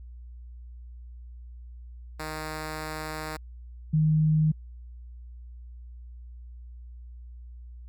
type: tone pair in turn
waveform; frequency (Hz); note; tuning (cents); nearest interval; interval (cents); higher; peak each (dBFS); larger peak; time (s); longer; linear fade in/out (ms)
5% pulse / sine; 155.56 / 155.56; D#3 / D#3; 0 / 0; unison; 0; neither; -22 / -19; second; 2.19-3.37 / 3.93-4.52; first; 10
effects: added 60 Hz sine -41 dBFS peak until 7.88 s